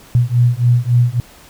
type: beating tone pair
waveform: sine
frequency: 119.6 / 123.2 Hz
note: A#2 / B2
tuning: +45 / -4 cents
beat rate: 3.6 Hz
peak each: -13 dBFS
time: 0.15-1.2 s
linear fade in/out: 0 ms
effects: pink hiss -43 dBFS RMS until 1.49 s